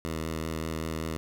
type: tone with vibrato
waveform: 10% pulse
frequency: 80 Hz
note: D#2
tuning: 49 cents sharp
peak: -23 dBFS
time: 0.05-1.17 s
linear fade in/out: 0 ms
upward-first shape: sine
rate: 5.2 Hz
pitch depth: 16 cents each way
effects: none